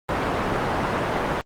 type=low-pass noise; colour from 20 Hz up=white; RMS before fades=-24 dBFS; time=0.09-1.41 s; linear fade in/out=0 ms; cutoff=1100 Hz; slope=12 dB/octave; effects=Opus 24 kbps